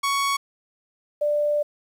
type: tone pair in turn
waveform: sawtooth / sine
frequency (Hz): 1115 / 590.7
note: C#6 / D5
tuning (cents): +10 / +10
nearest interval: major seventh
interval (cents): 1100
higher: first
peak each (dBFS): -17 / -19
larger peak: first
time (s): 0.03-0.37 / 1.21-1.63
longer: second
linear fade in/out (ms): 10
effects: low-pass 12000 Hz 12 dB/octave + 9-bit